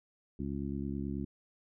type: harmonic tone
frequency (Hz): 69.3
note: C#2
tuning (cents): 0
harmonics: 1 / 2 / 3 / 4 / 5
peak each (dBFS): -41 / -41 / -38 / -40 / -44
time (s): 0.39-1.25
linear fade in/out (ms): 5
effects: none